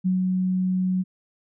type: tone with ADSR envelope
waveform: sine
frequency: 185 Hz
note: F#3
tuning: in tune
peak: -18 dBFS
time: 0.04-1.04 s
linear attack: 23 ms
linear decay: 140 ms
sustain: -2 dB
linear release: 31 ms
effects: none

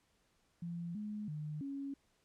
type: tone with pitch steps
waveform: sine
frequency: 171 / 210.3 / 151.3 / 277.2 Hz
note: F3 / G#3 / D#3 / C#4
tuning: -36 / +22 / -48 / 0 cents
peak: -39 dBFS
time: 0.62-1.94 s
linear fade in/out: 5 ms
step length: 330 ms
effects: pink hiss -75 dBFS RMS until 2.24 s + low-pass 10000 Hz 12 dB/octave

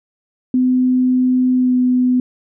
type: tone with pitch glide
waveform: sine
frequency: 253.9 to 251.1 Hz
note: B3 to B3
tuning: +48 to +29 cents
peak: -11 dBFS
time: 0.54-2.2 s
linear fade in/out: 2 ms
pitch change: -19 cents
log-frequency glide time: 1.55-1.75 s
effects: none

